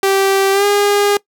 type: tone with pitch glide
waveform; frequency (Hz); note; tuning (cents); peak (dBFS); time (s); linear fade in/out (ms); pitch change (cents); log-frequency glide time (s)
sawtooth; 389.7 to 407.7; G4 to G#4; -10 to -32; -7; 0.03-1.17; 2; +78; 0.52-0.65
effects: noise-tail reverb RT60 0.1 s tail -21 dB re dry